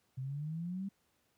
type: exponential sweep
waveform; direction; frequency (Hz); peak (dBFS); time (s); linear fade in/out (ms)
sine; up; 127.4 to 200.4; -36; 0.17-0.89; 10
effects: pink hiss -75 dBFS RMS until 1.37 s + high-pass 80 Hz 12 dB/octave